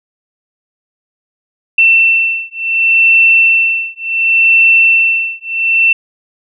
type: beating tone pair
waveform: sine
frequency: 2687 / 2687.69 Hz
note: E7 / E7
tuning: +33 / +33 cents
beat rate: 0.69 Hz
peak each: -10 dBFS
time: 1.78-5.93 s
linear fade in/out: 5 ms
effects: none